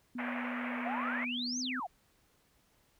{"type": "tone with pitch glide", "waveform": "sine", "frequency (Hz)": [244.9, 255.2], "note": ["B3", "C4"], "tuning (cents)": [-14, -43], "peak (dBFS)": -37, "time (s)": [0.15, 1.8], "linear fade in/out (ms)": 5, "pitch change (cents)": 71, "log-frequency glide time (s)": [1.5, 1.64]}
{"type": "band-pass noise", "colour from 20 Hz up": "white", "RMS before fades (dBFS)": -40, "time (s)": [0.18, 1.25], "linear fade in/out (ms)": 10, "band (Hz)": [490, 2400], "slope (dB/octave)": 48}
{"type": "exponential two-way sweep", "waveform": "sine", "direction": "up then down", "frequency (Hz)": [659.3, 6520, 659.3], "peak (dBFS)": -35, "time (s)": [0.85, 1.87], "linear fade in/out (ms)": 10, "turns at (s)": 1.59}
{"effects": ["pink hiss -70 dBFS RMS until 2.99 s"]}